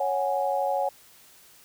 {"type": "chord", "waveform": "sine", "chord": "C# suspended fourth", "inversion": "none", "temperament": "just", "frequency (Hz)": [554.4, 739.2, 831.5], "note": ["C#5", "F#5", "G#5"], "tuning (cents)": [0, -2, 2], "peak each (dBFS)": [-27, -28, -28], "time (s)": [0, 0.89], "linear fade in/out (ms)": 5, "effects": ["white hiss -54 dBFS RMS until 1.64 s"]}